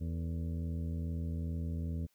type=harmonic tone with a mistuned harmonic; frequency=82.41 Hz; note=E2; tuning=in tune; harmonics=1 / 2 / 3 / 4 / 5 / 6 / 7; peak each=-35 / -40 / -44 / -54 / -55 / -59 / -59 dBFS; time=0-2.07 s; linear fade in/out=20 ms; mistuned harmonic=5; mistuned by=+99 cents; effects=white hiss -74 dBFS RMS until 2.14 s